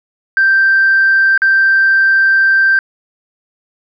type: tone with dropouts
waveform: sine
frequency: 1568 Hz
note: G6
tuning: in tune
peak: -6 dBFS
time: 0.37-2.79 s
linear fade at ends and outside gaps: 1 ms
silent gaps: 1.377-1.419 s
effects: tanh soft clip ceiling -3 dBFS